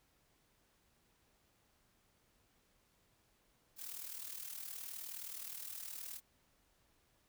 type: noise with amplitude modulation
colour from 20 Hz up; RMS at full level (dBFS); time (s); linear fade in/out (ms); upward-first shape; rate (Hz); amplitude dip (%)
blue; -44; 3.76-6.21; 50; sine; 39.2; 65
effects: pink hiss -74 dBFS RMS until 7.28 s